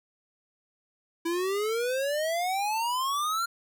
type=exponential sweep; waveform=square; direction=up; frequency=329.6 to 1396.9 Hz; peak=-27 dBFS; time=1.25-3.46 s; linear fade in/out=10 ms; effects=none